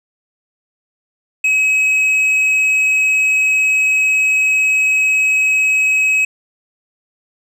sine tone with tanh clipping, 2553 Hz, D#7, 44 cents sharp, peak -12 dBFS, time 1.44-6.25 s, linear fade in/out 5 ms, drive 5 dB, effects none

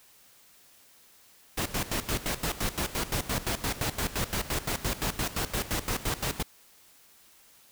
pink noise with tremolo, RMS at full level -29 dBFS, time 1.57-6.43 s, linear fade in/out 10 ms, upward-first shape square, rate 5.8 Hz, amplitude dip 80%, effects white hiss -58 dBFS RMS until 7.71 s

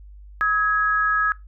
sine tone pair together, 1277.1 / 1661.2 Hz, D#6 / G#6, +45 / 0 cents, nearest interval perfect fourth, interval 455 cents, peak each -20 dBFS, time 0.41-1.32 s, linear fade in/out 0 ms, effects noise-tail reverb RT60 0.2 s tail -21 dB re dry + added 50 Hz sine -40 dBFS peak until 1.47 s

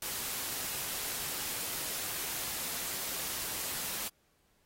white noise, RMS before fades -37 dBFS, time 0.02-4.08 s, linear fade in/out 2 ms, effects pink hiss -72 dBFS RMS until 4.65 s + AAC 48 kbps

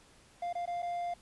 triangle tone with dropouts, 698.5 Hz, F5, in tune, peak -31 dBFS, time 0.42-1.14 s, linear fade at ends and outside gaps 5 ms, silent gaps 0.529-0.552 / 0.657-0.675 / 0.822-0.827 s, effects pink hiss -61 dBFS RMS until 1.21 s + resampled to 24000 Hz

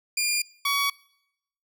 15% pulse tone pair in turn, 2408 / 1127.3 Hz, D7 / C#6, +43 / +29 cents, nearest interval octave + minor second, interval 1314 cents, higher first, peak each -16 dBFS, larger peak neither, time 0.17-0.42 / 0.65-0.9 s, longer neither, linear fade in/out 5 ms, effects noise-tail reverb RT60 0.8 s tail -25 dB re dry

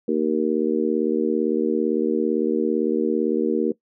harmonic tone, 77.78 Hz, D#2, in tune, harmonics 3 / 4 / 5 / 6, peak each -24 / -24 / -24 / -24 dBFS, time 0.08-3.72 s, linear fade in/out 5 ms, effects noise-tail reverb RT60 0.1 s tail -19 dB re dry

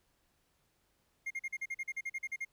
triangle tone bursts, 2127 Hz, C7, 28 cents sharp, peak -33 dBFS, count 14, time 1.26-2.45 s, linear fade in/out 10 ms, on 46 ms, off 42 ms, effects pink hiss -75 dBFS RMS until 2.52 s

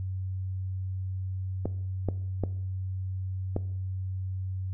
clicks, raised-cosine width 2 ms, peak -15 dBFS, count 4, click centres 1.656 / 2.087 / 2.437 / 3.564 s, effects noise-tail reverb RT60 0.7 s tail -17 dB re dry + added 94 Hz sine -30 dBFS peak until 4.73 s

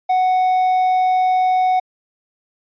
triangle tone, 741 Hz, F#5, 2 cents sharp, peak -11 dBFS, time 0.09-1.8 s, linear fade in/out 10 ms, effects resampled to 11025 Hz

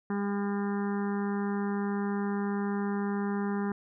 harmonic tone, 201.6 Hz, G3, 49 cents sharp, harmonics 1 / 2 / 4 / 5 / 6 / 7 / 8 / 9, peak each -29 / -35 / -41 / -43 / -45 / -46 / -47 / -48 dBFS, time 0.1-3.72 s, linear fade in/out 2 ms, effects none

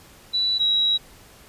sine tone pair in turn, 3951 / 3865 Hz, B7 / B7, 0 / -38 cents, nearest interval unison, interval 38 cents, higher first, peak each -19 / -17 dBFS, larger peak second, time 0.33-0.59 / 0.59-0.98 s, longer second, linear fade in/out 20 ms, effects pink hiss -49 dBFS RMS until 1.48 s + resampled to 32000 Hz

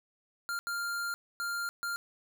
square tone bursts at uneven times, 1396.9 Hz, F6, in tune, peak -33 dBFS, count 4, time 0.49-0.59 / 0.67-1.14 / 1.4-1.69 / 1.83-1.96 s, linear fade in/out 0 ms, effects none

